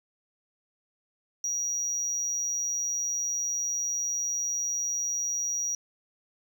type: tone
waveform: triangle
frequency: 5760 Hz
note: F#8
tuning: 47 cents flat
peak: -25 dBFS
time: 1.44-5.75 s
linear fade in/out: 2 ms
effects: tanh soft clip ceiling -23 dBFS